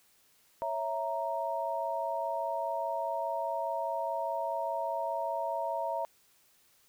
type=chord; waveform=sine; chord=A# diminished; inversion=first; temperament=equal; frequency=554.4 / 659.3 / 932.3 Hz; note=C#5 / E5 / A#5; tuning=0 / 0 / 0 cents; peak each=-38 / -34 / -34 dBFS; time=0.62-6.05 s; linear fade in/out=0 ms; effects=white hiss -66 dBFS RMS until 6.88 s